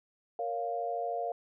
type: chord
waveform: sine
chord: Bb minor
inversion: none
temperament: just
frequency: 466.2 / 559.4 / 699.2 Hz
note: Bb4 / Db5 / F5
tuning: 0 / +16 / +2 cents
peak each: -37 / -39 / -33 dBFS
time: 0.39-1.32 s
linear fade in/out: 2 ms
effects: none